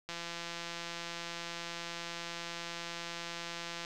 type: click train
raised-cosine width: 0.2 ms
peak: -23 dBFS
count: 640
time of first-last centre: 0.09-3.849 s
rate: 170 Hz
effects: none